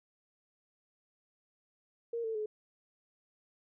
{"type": "tone with pitch steps", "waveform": "sine", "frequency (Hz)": [466.2, 446.2, 427], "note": ["A#4", "A4", "G#4"], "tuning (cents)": [0, 24, 48], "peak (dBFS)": -33, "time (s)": [2.13, 2.46], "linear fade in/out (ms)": 5, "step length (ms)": 110, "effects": []}